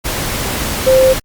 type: tone in noise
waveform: sine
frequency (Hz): 523.3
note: C5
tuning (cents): 0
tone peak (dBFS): -6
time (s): 0.86-1.14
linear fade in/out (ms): 20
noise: pink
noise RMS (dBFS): -19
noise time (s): 0.04-1.2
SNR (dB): +10
effects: Opus 48 kbps